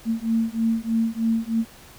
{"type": "beating tone pair", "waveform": "sine", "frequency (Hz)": [224.8, 228], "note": ["A3", "A#3"], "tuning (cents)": [37, -38], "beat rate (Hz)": 3.2, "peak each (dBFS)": -23, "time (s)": [0.05, 1.65], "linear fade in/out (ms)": 50, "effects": ["pink hiss -47 dBFS RMS until 1.98 s"]}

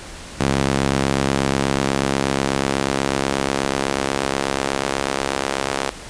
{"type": "tone with high-pass filter sweep", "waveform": "sawtooth", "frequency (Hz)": 68.2, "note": "C#2", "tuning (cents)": -28, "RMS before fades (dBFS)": -21, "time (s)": [0.4, 5.9], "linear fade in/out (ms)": 5, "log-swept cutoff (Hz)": [160, 480], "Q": 0.76, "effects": ["pink hiss -36 dBFS RMS until 6.09 s", "resampled to 22050 Hz"]}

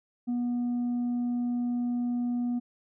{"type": "tone with tanh clipping", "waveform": "sine", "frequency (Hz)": 242.6, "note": "B3", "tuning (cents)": -31, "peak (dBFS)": -27, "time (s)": [0.27, 2.6], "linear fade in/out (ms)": 20, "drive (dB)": 2, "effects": []}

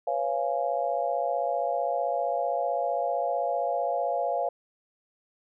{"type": "chord", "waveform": "sine", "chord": "C# dominant seventh", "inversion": "third", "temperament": "just", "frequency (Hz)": [498.9, 554.4, 693, 831.5], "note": ["B4", "C#5", "E#5", "G#5"], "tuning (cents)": [17, 0, -14, 2], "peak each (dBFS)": [-33, -30, -28, -33], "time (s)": [0.07, 4.49], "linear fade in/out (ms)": 5, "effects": []}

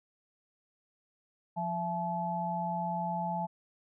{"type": "tone cluster", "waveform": "sine", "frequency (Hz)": [174.3, 671, 861], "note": ["F3", "E5", "A5"], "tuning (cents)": [-3, 31, -38], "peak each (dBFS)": [-36, -38, -33], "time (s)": [1.56, 3.47], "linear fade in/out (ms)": 20, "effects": []}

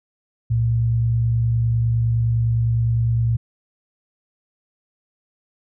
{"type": "tone pair together", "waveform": "sine", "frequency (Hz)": [66, 115.77], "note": ["C2", "A#2"], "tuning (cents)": [16, -11], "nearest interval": "minor seventh", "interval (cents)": 973, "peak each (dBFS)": [-27, -16], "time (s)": [0.5, 3.37], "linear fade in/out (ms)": 10, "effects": []}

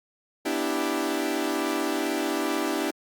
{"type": "chord", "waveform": "sawtooth", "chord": "E minor seventh", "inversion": "second", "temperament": "equal", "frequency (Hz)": [246.9, 293.7, 329.6, 392], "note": ["B3", "D4", "E4", "G4"], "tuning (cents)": [0, 0, 0, 0], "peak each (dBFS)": [-31, -25, -26, -27], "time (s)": [0.45, 2.91], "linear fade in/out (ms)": 10, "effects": ["Opus 48 kbps"]}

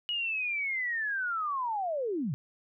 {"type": "linear sweep", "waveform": "sine", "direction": "down", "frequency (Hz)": [2915, 117.2], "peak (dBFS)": -29, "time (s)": [0.09, 2.34], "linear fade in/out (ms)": 0, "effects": []}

